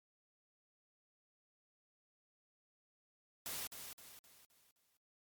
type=noise with echo; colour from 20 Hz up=white; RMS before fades=-43 dBFS; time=3.46-3.67 s; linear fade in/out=0 ms; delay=260 ms; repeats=5; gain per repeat=-7 dB; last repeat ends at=4.97 s; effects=MP3 96 kbps